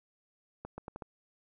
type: accelerating click train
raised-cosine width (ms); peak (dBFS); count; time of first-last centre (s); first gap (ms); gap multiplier
1; -27; 5; 0.65-1.022; 130; 0.78
effects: none